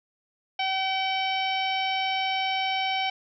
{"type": "harmonic tone with a mistuned harmonic", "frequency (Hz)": 765, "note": "G5", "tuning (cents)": -42, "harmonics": [1, 2, 3, 4, 5, 6, 7], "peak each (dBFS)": [-27, -40, -30, -31, -39, -44, -40], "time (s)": [0.59, 3.1], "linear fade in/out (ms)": 5, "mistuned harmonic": 7, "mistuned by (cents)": 22, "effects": []}